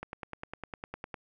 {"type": "click train", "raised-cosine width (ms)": 0.5, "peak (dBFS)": -23, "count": 12, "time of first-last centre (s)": [0.03, 1.142], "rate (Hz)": 9.89, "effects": []}